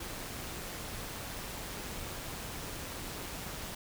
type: noise with amplitude modulation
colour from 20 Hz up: pink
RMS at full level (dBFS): -40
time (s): 0-3.75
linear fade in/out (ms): 5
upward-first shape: sine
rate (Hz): 183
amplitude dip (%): 30
effects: none